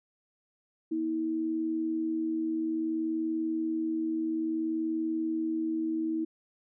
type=tone pair together; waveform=sine; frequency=240.7 / 321.3 Hz; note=B3 / E4; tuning=-44 / -44 cents; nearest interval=perfect fourth; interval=500 cents; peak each=-38 / -28 dBFS; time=0.91-6.25 s; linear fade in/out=10 ms; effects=none